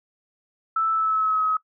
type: tone with pitch glide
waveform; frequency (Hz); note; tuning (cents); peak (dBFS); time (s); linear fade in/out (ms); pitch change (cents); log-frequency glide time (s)
sine; 1318.5 to 1275.1; E6 to D#6; 0 to +42; -19; 0.76-1.57; 5; -58; 0.92-1.42
effects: noise-tail reverb RT60 0.1 s tail -19 dB re dry